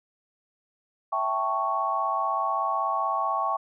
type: chord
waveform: sine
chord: A dominant seventh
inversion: second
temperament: equal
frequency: 659.3 / 784 / 880 / 1108.7 Hz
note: E5 / G5 / A5 / C#6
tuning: 0 / 0 / 0 / 0 cents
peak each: -32 / -30 / -32 / -26 dBFS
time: 1.12-3.57 s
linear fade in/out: 10 ms
effects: none